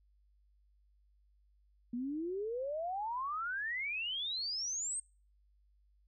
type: exponential sweep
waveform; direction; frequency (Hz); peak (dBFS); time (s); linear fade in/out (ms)
sine; up; 233.1 to 8590; -35; 1.93-5; 5
effects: noise-tail reverb RT60 0.4 s tail -26 dB re dry + added 50 Hz sine -66 dBFS peak until 6.07 s